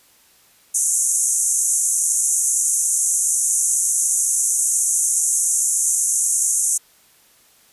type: band-pass noise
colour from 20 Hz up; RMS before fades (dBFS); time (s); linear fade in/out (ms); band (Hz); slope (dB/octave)
pink; -19; 0.74-6.78; 10; 6200 to 11000; 96
effects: white hiss -54 dBFS RMS until 7.72 s + resampled to 32000 Hz